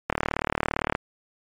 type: click train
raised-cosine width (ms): 0.5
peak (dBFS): -7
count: 33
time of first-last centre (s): 0.1-0.951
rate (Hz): 37.6
effects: MP3 96 kbps